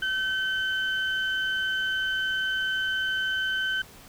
sine tone pair together, 1535 / 3057 Hz, G6 / G7, -37 / -44 cents, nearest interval octave, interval 1193 cents, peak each -25 / -30 dBFS, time 0.02-3.82 s, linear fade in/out 5 ms, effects tanh soft clip ceiling -18 dBFS + pink hiss -49 dBFS RMS until 4.08 s

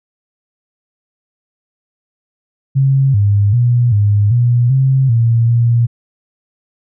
sine tone with pitch steps, 135.5 / 101.7 / 121.1 / 103 / 120.8 / 133.2 / 115.9 / 118 Hz, C#3 / G#2 / B2 / G#2 / B2 / C3 / A#2 / A#2, -39 / -36 / -34 / -14 / -38 / +31 / -10 / +22 cents, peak -8 dBFS, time 2.75-5.87 s, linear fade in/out 20 ms, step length 390 ms, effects none

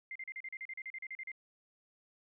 sine tone bursts, 2093 Hz, C7, in tune, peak -40 dBFS, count 15, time 0.11-1.317 s, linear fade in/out 2 ms, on 45 ms, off 38 ms, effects none

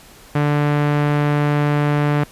sawtooth tone with low-pass filter, 146.83 Hz, D3, in tune, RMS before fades -17 dBFS, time 0.35-2.24 s, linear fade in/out 5 ms, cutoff 2100 Hz, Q 1, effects pink hiss -44 dBFS RMS until 2.31 s + resampled to 32000 Hz

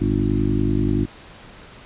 harmonic tone with a mistuned harmonic, 50.4 Hz, G1, 49 cents sharp, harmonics 1 / 2 / 3 / 4 / 5 / 6 / 7, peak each -25 / -23 / -28 / -26 / -25 / -23 / -27 dBFS, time 0-1.06 s, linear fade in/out 20 ms, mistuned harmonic 2, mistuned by +110 cents, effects pink hiss -43 dBFS RMS until 1.85 s + resampled to 8000 Hz

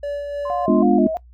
triangle tone with tremolo, 575 Hz, D5, 37 cents flat, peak -20 dBFS, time 0.03-0.66 s, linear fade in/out 5 ms, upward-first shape sine, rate 3.2 Hz, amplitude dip 35%
sine tone, 1045 Hz, C6, 2 cents flat, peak -28 dBFS, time 0.45-0.83 s, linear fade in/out 5 ms
sine tone with vibrato, 674 Hz, E5, 38 cents sharp, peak -21 dBFS, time 0.5-1.17 s, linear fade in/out 0 ms, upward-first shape square, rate 3.1 Hz, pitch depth 93 cents each way
sine chord, G# diminished seventh, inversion none, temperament equal, 207.7 / 246.9 / 293.7 / 349.2 Hz, G#3 / B3 / D4 / F4, 0 / 0 / 0 / 0 cents, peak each -18 dBFS, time 0.68-1.07 s, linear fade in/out 2 ms
effects noise-tail reverb RT60 0.1 s tail -20 dB re dry + added 60 Hz sine -43 dBFS peak until 1.33 s

